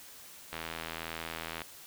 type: click train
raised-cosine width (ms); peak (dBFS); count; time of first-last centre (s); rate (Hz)
0.3; -21; 90; 0.53-1.618; 81.8
effects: white hiss -51 dBFS RMS until 1.86 s